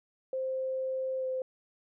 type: tone with pitch glide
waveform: sine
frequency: 523.3 to 517.9 Hz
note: C5 to C5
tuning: 0 to -18 cents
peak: -30 dBFS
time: 0.33-1.42 s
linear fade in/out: 2 ms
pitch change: -18 cents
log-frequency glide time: 1.18-1.26 s
effects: none